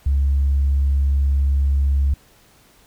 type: tone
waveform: sine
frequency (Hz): 69.3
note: C#2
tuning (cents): 0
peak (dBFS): -13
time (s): 0.06-2.14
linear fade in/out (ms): 5
effects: tanh soft clip ceiling -11 dBFS + pink hiss -53 dBFS RMS until 2.86 s